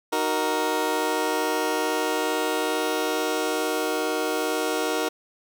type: chord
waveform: 20% pulse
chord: D# minor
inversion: none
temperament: just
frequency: 311.1 / 373.4 / 466.7 Hz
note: D#4 / F#4 / A#4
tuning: 0 / +16 / +2 cents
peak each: -23 / -24 / -21 dBFS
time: 0.12-5.09 s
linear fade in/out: 10 ms
effects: none